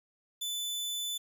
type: tone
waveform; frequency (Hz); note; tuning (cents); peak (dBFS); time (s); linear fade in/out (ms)
sawtooth; 3500; A7; -10; -30; 0.41-1.18; 10
effects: 10-bit